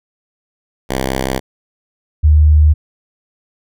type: tone pair in turn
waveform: 5% pulse / sine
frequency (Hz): 65.7 / 76.03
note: C2 / D#2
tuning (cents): +8 / -39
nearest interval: minor third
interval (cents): 253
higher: second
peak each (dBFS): -5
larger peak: neither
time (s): 0.89-1.4 / 2.23-2.74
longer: neither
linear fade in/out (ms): 20
effects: none